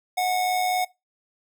square tone with amplitude modulation, 732 Hz, F#5, 19 cents flat, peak -20 dBFS, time 0.17-0.85 s, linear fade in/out 10 ms, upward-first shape sine, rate 104 Hz, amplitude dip 40%, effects noise-tail reverb RT60 0.2 s tail -19 dB re dry

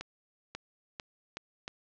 accelerating click train, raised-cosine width 0.2 ms, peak -21 dBFS, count 5, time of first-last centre 0.01-1.679 s, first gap 540 ms, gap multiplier 0.83, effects low-pass 6000 Hz 12 dB/octave

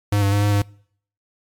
square tone with pitch steps, 102.5 / 99.5 / 102.1 / 103 / 101.6 Hz, G#2 / G2 / G#2 / G#2 / G#2, -22 / +26 / -29 / -14 / -38 cents, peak -16 dBFS, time 0.12-0.62 s, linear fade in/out 5 ms, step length 100 ms, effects noise-tail reverb RT60 0.6 s tail -25 dB re dry + MP3 96 kbps

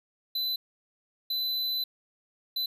square tone bursts at uneven times, 4013 Hz, B7, 27 cents sharp, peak -28 dBFS, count 3, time 0.35-0.56 / 1.3-1.84 / 2.56-2.66 s, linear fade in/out 5 ms, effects none

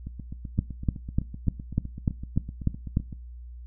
two click trains, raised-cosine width 5 ms, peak -24 / -10 dBFS, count 25 / 9, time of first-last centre 0.07-3.127 / 0.59-2.971 s, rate 7.85 / 3.36 Hz, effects noise-tail reverb RT60 0.3 s tail -21 dB re dry + added 60 Hz sine -39 dBFS peak until 3.66 s

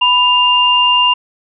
sine tone pair together, 989.9 / 2800 Hz, B5 / F7, +4 / +4 cents, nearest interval octave + tritone, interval 1800 cents, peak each -12 / -10 dBFS, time 0.01-1.14 s, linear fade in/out 10 ms, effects none

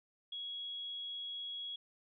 sine tone, 3328 Hz, G#7, 3 cents sharp, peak -40 dBFS, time 0.32-1.76 s, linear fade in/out 5 ms, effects none

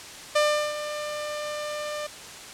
sawtooth tone with ADSR envelope, 598 Hz, D5, 31 cents sharp, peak -14 dBFS, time 0.35-2.07 s, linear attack 10 ms, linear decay 370 ms, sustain -12 dB, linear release 7 ms, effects white hiss -41 dBFS RMS until 2.53 s + low-pass 8000 Hz 12 dB/octave

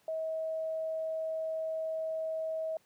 sine tone, 640 Hz, D#5, 49 cents sharp, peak -32 dBFS, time 0.08-2.77 s, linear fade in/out 2 ms, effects pink hiss -68 dBFS RMS until 2.85 s + high-pass 150 Hz 12 dB/octave

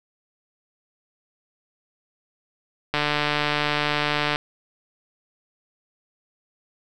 click train, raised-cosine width 0.3 ms, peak -6 dBFS, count 211, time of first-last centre 2.94-4.359 s, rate 148 Hz, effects none

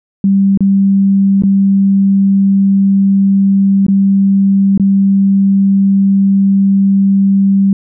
sine tone with dropouts, 196 Hz, G3, in tune, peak -6 dBFS, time 0.24-7.73 s, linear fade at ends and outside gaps 2 ms, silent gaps 0.575-0.606 / 1.422-1.435 / 3.866-3.883 / 4.777-4.797 s, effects none

